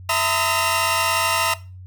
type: tone cluster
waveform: sawtooth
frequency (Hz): 659 / 915 / 1015 / 1261 / 2757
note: E5 / A#5 / B5 / D#6 / F7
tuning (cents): -1 / -32 / +47 / +23 / -23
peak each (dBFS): -21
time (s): 0.09-1.54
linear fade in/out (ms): 5
effects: noise-tail reverb RT60 0.3 s tail -17 dB re dry + added 92 Hz sine -36 dBFS peak until 1.86 s